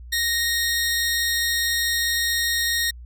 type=tone pair together; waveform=20% pulse; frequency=1864.7 / 4199 Hz; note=A#6 / C8; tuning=0 / +5 cents; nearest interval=octave + major second; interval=1405 cents; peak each=-16 / -22 dBFS; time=0.12-2.91 s; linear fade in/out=10 ms; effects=added 60 Hz sine -37 dBFS peak until 3.05 s